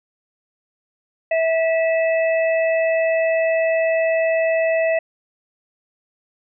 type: harmonic tone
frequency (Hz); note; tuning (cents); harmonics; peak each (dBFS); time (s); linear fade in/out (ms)
652; E5; -19; 1 / 3 / 4; -16 / -26 / -28; 1.31-4.99; 5
effects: none